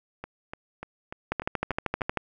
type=two click trains; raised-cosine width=0.5 ms; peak=-11 / -21 dBFS; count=12 / 7; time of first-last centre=1.32-2.173 / 0.24-2.01 s; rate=12.9 / 3.39 Hz; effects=none